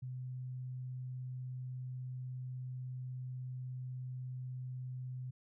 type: tone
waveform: sine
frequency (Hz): 127.4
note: C3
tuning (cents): -46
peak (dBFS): -40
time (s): 0.02-5.31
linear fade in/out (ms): 10
effects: none